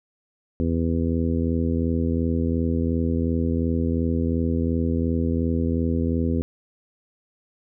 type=harmonic tone; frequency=82.8 Hz; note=E2; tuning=8 cents sharp; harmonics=1 / 2 / 3 / 4 / 5 / 6; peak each=-24 / -28 / -24 / -31 / -32 / -33 dBFS; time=0.6-6.42 s; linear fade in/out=0 ms; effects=none